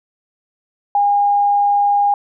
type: tone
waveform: sine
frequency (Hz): 813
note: G#5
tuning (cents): -37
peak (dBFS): -11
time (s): 0.95-2.14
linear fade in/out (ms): 2
effects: none